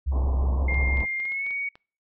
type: tone with vibrato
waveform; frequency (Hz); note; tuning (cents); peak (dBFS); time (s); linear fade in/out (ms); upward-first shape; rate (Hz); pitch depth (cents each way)
sine; 66.4; C2; +26; -21; 0.06-1.03; 20; sine; 5.9; 55
type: low-pass noise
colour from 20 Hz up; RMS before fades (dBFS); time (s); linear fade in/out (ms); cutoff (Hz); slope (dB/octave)
pink; -34; 0.11-1.06; 20; 1100; 96
type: tone with pitch glide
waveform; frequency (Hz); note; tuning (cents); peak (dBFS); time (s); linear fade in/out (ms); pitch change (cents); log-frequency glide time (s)
sine; 2114 to 2240; C7 to C#7; +17 to +18; -26; 0.68-1.69; 5; +101; 1.21-1.49
type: clicks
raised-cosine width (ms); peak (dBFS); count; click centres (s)
0.3; -30; 9; 0.744 / 0.972 / 1.004 / 1.201 / 1.254 / 1.32 / 1.465 / 1.508 / 1.755
effects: noise-tail reverb RT60 0.4 s tail -26 dB re dry